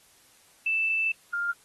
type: tone pair in turn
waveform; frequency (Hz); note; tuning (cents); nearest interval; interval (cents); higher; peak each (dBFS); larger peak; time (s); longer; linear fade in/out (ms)
sine; 2646 / 1401.7; E7 / F6; +6 / +6; major seventh; 1100; first; -23 / -26; first; 0.66-1.12 / 1.33-1.52; first; 5
effects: white hiss -59 dBFS RMS until 1.64 s + AAC 32 kbps